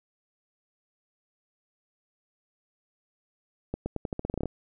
accelerating click train, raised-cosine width 2 ms, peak -17 dBFS, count 13, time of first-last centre 3.74-4.457 s, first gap 120 ms, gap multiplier 0.86, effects none

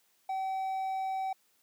triangle tone, 765 Hz, G5, 42 cents flat, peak -29 dBFS, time 0.29-1.33 s, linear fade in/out 5 ms, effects white hiss -70 dBFS RMS until 1.62 s + high-pass 150 Hz 12 dB/octave

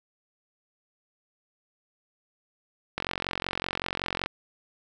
click train, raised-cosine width 0.3 ms, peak -12 dBFS, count 59, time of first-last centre 2.98-4.26 s, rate 45.3 Hz, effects none

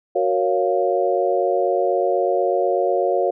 sine chord, Gb major seventh, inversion none, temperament equal, 370 / 466.2 / 554.4 / 698.5 Hz, Gb4 / Bb4 / Db5 / F5, 0 / 0 / 0 / 0 cents, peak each -22 / -23 / -21 / -22 dBFS, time 0.15-3.31 s, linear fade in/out 10 ms, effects none

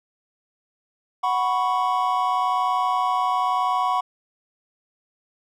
triangle chord, F# suspended fourth, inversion none, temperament equal, 740 / 987.8 / 1108.7 Hz, F#5 / B5 / C#6, 0 / 0 / 0 cents, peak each -22 dBFS, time 1.23-4.01 s, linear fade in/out 10 ms, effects none

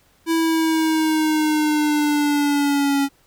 square linear sweep, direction down, 329.6 to 277.2 Hz, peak -17 dBFS, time 0.26-3.09 s, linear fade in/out 50 ms, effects pink hiss -58 dBFS RMS until 3.26 s

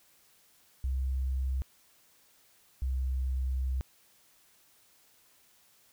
sine tone pair in turn, 65.5 / 64.86 Hz, C2 / C2, +2 / -15 cents, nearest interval unison, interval 17 cents, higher first, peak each -28 dBFS, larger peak neither, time 0.84-1.62 / 2.82-3.81 s, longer second, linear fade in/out 0 ms, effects white hiss -64 dBFS RMS until 5.92 s

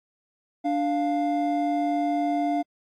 triangle tone pair together, 293.1 / 698.5 Hz, D4 / F5, -3 / 0 cents, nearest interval octave + minor third, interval 1503 cents, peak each -23 dBFS, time 0.64-2.63 s, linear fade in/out 20 ms, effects AAC 64 kbps

